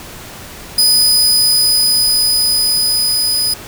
sawtooth tone with level ramp, 4982 Hz, D#8, 1 cent sharp, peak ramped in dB -5 to -10 dBFS, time 0.78-3.54 s, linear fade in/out 5 ms, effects pink hiss -32 dBFS RMS until 3.67 s

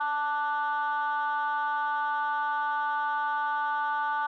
sine chord, D major, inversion second, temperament equal, 880 / 1174.7 / 1480 Hz, A5 / D6 / F#6, 0 / 0 / 0 cents, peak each -27 / -31 / -31 dBFS, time 0-4.27 s, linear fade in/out 10 ms, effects tanh soft clip ceiling -21 dBFS

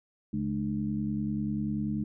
harmonic tone with a mistuned harmonic, 70.1 Hz, C#2, 20 cents sharp, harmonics 1 / 2 / 3 / 4, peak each -42 / -35 / -30 / -36 dBFS, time 0.33-2.04 s, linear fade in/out 5 ms, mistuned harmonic 4, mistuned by +120 cents, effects none

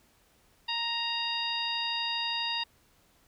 harmonic tone with a mistuned harmonic, 932.3 Hz, A#5, in tune, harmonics 1 / 2 / 3 / 4 / 5, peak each -36 / -39 / -34 / -34 / -37 dBFS, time 0.68-2.64 s, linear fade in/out 10 ms, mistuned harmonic 5, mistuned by +47 cents, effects pink hiss -65 dBFS RMS until 3.27 s

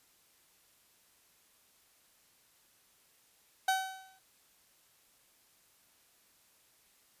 30% pulse tone with exponential decay, 761 Hz, F#5, 48 cents sharp, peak -22 dBFS, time 3.68-4.19 s, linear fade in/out 5 ms, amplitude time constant 110 ms, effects white hiss -67 dBFS RMS until 7.2 s + resampled to 32000 Hz

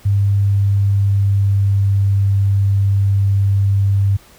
sine tone with pitch glide, 100 to 98.97 Hz, G2 to G2, +35 to +17 cents, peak -11 dBFS, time 0.05-4.17 s, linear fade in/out 10 ms, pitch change -18 cents, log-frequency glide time 0.34-1.98 s, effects pink hiss -46 dBFS RMS until 4.38 s

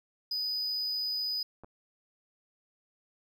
triangle tone, 4978 Hz, D#8, in tune, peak -29 dBFS, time 0.31-1.43 s, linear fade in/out 5 ms
clicks, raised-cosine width 1 ms, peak -35 dBFS, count 2, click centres 1.636 / 1.645 s
effects none

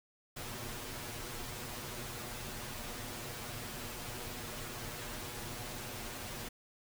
pink noise with comb filter, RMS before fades -43 dBFS, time 0.36-6.49 s, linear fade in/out 10 ms, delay 8.3 ms, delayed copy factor +0.95, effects none

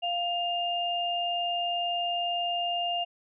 sine tone pair together, 700 / 2811 Hz, F5 / F7, +4 / +11 cents, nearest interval 2 octaves, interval 2407 cents, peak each -29 / -30 dBFS, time 0.02-3.05 s, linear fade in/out 20 ms, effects none

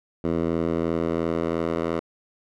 10% pulse tone with band-pass filter sweep, 82.9 Hz, E2, 10 cents sharp, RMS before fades -25 dBFS, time 0.24-2 s, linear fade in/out 5 ms, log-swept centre 330 to 620 Hz, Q 0.76, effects none

